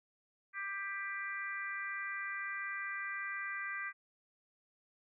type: harmonic tone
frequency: 395.1 Hz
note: G4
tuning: 14 cents sharp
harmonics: 3 / 4 / 5 / 6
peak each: -45 / -42 / -41 / -48 dBFS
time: 0.53-3.93 s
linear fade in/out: 50 ms
effects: none